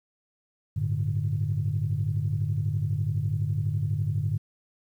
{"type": "chord", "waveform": "sine", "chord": "G suspended second", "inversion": "none", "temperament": "equal", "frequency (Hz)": [98, 110, 146.83], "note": ["G2", "A2", "D3"], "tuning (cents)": [0, 0, 0], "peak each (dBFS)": -28, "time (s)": [0.76, 4.38], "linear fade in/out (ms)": 10, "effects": ["tanh soft clip ceiling -16 dBFS", "10-bit"]}